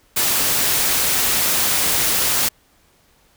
white noise, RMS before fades -18 dBFS, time 0.16-2.49 s, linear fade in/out 10 ms, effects pink hiss -57 dBFS RMS until 3.36 s

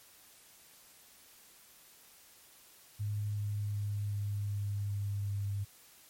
sine tone with pitch steps, 103.83 / 103.23 / 102.64 / 102.05 / 101.46 / 100.87 / 100.29 Hz, G#2 / G#2 / G#2 / G#2 / G#2 / G2 / G2, 0 / -10 / -20 / -30 / -40 / +50 / +40 cents, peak -32 dBFS, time 2.99-5.65 s, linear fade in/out 20 ms, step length 380 ms, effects white hiss -59 dBFS RMS until 6.09 s + MP3 64 kbps

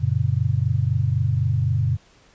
sine chord, F# major, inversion none, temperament equal with one note detuned, 92.5 / 116.54 / 140.36 Hz, F#2 / A#2 / C#3, 0 / 0 / +22 cents, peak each -23 / -21 / -23 dBFS, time 0-1.97 s, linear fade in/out 20 ms, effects pink hiss -55 dBFS RMS until 2.34 s + resampled to 16000 Hz

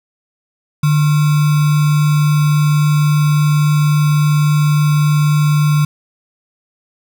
sine tone with sample-and-hold, 149.4 Hz, D3, 30 cents sharp, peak -9 dBFS, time 0.83-5.85 s, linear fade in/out 5 ms, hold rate 1225 Hz, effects none

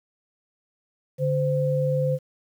sine tone pair together, 144.8 / 516 Hz, D3 / C5, -24 / -24 cents, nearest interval octave + minor seventh, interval 2200 cents, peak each -23 dBFS, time 1.18-2.19 s, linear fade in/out 50 ms, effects 9-bit

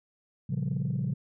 sine chord, G half-diminished seventh, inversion first, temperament equal, 116.54 / 138.59 / 174.61 / 196 Hz, Bb2 / Db3 / F3 / G3, 0 / 0 / 0 / 0 cents, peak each -33 / -29 / -32 / -35 dBFS, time 0.49-1.14 s, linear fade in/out 10 ms, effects tanh soft clip ceiling -22 dBFS

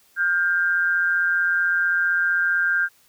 sine tone pair together, 1417 / 1592.6 Hz, F6 / G6, +25 / +27 cents, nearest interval major second, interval 202 cents, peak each -23 / -19 dBFS, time 0.16-2.89 s, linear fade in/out 50 ms, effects white hiss -58 dBFS RMS until 3.08 s

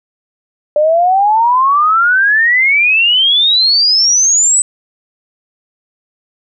sine exponential sweep, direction up, 587.3 to 8110 Hz, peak -7 dBFS, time 0.76-4.62 s, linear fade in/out 2 ms, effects none

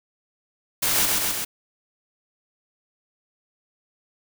white noise with echo, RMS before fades -22 dBFS, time 0.82-1.06 s, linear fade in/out 10 ms, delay 130 ms, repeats 3, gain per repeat -2 dB, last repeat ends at 1.45 s, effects none

